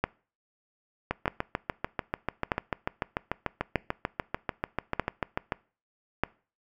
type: two click trains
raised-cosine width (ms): 0.5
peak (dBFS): -12 / -9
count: 31 / 6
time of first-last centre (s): 1.11-5.522 / 0.04-6.236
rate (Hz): 6.8 / 0.807
effects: noise-tail reverb RT60 0.4 s tail -23 dB re dry